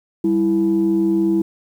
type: tone pair together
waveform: sine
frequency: 196.12 / 330 Hz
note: G3 / E4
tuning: +1 / +2 cents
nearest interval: major sixth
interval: 901 cents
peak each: -19 / -14 dBFS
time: 0.24-1.42 s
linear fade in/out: 5 ms
effects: tanh soft clip ceiling -9 dBFS + 8-bit